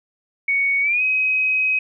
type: tone with pitch glide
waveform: sine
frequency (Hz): 2229 to 2531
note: C#7 to D#7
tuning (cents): +9 to +29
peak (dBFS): -16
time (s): 0.48-1.79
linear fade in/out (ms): 5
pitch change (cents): +220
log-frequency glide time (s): 0.81-1.02
effects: none